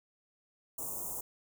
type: band-stop noise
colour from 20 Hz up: white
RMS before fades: -39 dBFS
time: 0.78-1.21 s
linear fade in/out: 5 ms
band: 1100 to 6700 Hz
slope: 48 dB/octave
effects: none